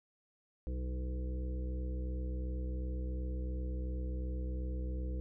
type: harmonic tone with a mistuned harmonic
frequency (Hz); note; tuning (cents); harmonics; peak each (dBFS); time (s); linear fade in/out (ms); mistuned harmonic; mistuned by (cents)
62.8; B1; +30; 1 / 2 / 3 / 5 / 6 / 7 / 8; -35 / -51 / -48 / -48 / -61 / -54 / -51; 0.67-5.2; 0; 7; -20
effects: none